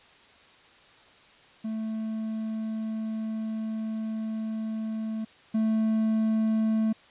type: tone pair in turn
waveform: triangle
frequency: 220 / 220 Hz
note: A3 / A3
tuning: 0 / 0 cents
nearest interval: unison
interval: 0 cents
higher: neither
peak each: -27 / -20 dBFS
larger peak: second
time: 1.64-5.25 / 5.54-6.93 s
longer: first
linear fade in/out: 10 ms
effects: white hiss -55 dBFS RMS until 7.1 s + resampled to 8000 Hz